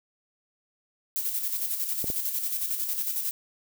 violet noise with tremolo, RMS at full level -28 dBFS, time 1.16-3.31 s, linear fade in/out 0 ms, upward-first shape square, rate 11 Hz, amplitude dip 45%
clicks, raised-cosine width 2 ms, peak -20 dBFS, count 2, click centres 2.043 / 2.101 s
effects none

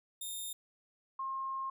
5% pulse / sine tone pair in turn, 3648 / 1068.7 Hz, A#7 / C6, -38 / +36 cents, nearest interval octave + major sixth, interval 2126 cents, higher first, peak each -31 / -35 dBFS, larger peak first, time 0.21-0.53 / 1.19-1.7 s, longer second, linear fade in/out 5 ms, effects none

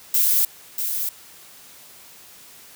violet noise with echo, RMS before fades -18 dBFS, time 0.14-0.45 s, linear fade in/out 2 ms, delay 640 ms, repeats 1, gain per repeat -7 dB, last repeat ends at 1.09 s, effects white hiss -46 dBFS RMS until 2.75 s + high-pass 60 Hz 12 dB/octave

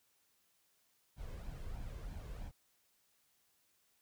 brown noise with flanger, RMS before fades -45 dBFS, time 1.16-2.52 s, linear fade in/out 50 ms, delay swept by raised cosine 1.2 to 1.95 ms, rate 3.1 Hz, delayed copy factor +0.5, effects white hiss -75 dBFS RMS until 4.01 s

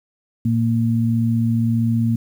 sine tone pair together, 115.2 / 230.4 Hz, A#2 / A#3, -20 / -20 cents, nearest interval octave, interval 1200 cents, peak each -18 dBFS, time 0.45-2.16 s, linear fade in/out 5 ms, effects 8-bit

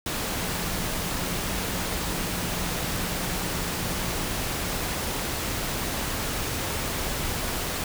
sine tone in noise, 178.1 Hz, F3, 34 cents sharp, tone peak -37 dBFS, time 0.42-4.22 s, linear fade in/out 2 ms, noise pink, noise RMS -29 dBFS, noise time 0.06-7.84 s, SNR -11 dB, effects none

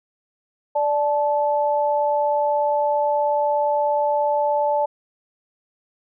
sine tone pair together, 587.3 / 870.4 Hz, D5 / A5, 0 / -19 cents, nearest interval perfect fifth, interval 681 cents, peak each -20 dBFS, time 0.75-4.86 s, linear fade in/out 10 ms, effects none

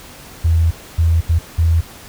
sine tone bursts at uneven times, 82.41 Hz, E2, in tune, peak -10 dBFS, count 4, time 0.44-0.71 / 0.98-1.21 / 1.29-1.39 / 1.58-1.81 s, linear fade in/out 10 ms, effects pink hiss -38 dBFS RMS until 2.08 s

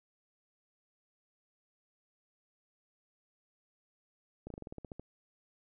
slowing click train, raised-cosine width 2 ms, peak -30 dBFS, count 11, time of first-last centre 4.47-4.996 s, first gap 33 ms, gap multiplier 1.1, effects none

